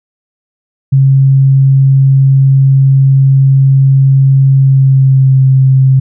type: tone with pitch glide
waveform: sine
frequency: 135.4 to 132.77 Hz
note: C#3 to C3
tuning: -40 to +26 cents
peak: -3 dBFS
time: 0.92-6 s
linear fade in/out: 10 ms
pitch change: -34 cents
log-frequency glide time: 4.53-5.41 s
effects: none